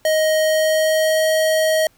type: tone with pitch glide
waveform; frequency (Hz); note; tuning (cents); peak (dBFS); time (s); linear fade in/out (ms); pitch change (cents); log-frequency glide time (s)
square; 626 to 631.8; D#5 to D#5; +10 to +26; -15; 0.05-1.87; 2; +16; 0.43-1.25
effects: pink hiss -57 dBFS RMS until 1.97 s